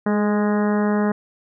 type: harmonic tone with a mistuned harmonic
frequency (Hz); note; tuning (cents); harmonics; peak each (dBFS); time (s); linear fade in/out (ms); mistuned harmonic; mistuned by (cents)
207.7; G#3; 0; 1 / 2 / 3 / 4 / 5 / 6 / 7 / 8 / 9; -18 / -24 / -28 / -30 / -32 / -34 / -35 / -36 / -37; 0.06-1.12; 5; 2; +20
effects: none